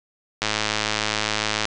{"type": "click train", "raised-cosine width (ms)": 0.2, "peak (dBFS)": -4, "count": 133, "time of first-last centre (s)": [0.42, 1.654], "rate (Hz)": 107, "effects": ["resampled to 22050 Hz"]}